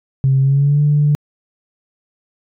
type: tone with pitch glide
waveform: sine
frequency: 134.3 to 147.3 Hz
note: C3 to D3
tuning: +46 to +6 cents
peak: -9 dBFS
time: 0.24-1.15 s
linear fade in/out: 0 ms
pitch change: +160 cents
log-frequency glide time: 0.4-0.81 s
effects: tanh soft clip ceiling -5 dBFS